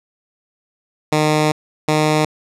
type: tone pair in turn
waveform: 10% pulse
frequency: 153 / 153.62 Hz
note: D#3 / D#3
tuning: -29 / -22 cents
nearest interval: unison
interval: 7 cents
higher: second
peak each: -5 dBFS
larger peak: neither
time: 1.12-1.52 / 1.88-2.25 s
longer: first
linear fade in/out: 5 ms
effects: low-pass 9000 Hz 12 dB/octave